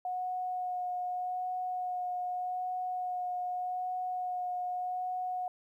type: tone with vibrato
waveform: sine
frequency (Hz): 728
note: F#5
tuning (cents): -28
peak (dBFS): -32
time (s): 0.05-5.48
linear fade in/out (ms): 2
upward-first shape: sine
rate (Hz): 0.83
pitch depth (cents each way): 13
effects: 12-bit